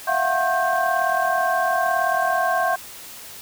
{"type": "tone cluster", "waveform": "sine", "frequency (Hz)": [665, 704, 742, 1079, 1572], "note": ["E5", "F5", "F#5", "C#6", "G6"], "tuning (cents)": [15, 14, 5, -47, 4], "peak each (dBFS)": -24, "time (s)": [0.07, 2.76], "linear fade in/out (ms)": 10, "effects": ["tanh soft clip ceiling -8 dBFS", "white hiss -39 dBFS RMS until 3.41 s"]}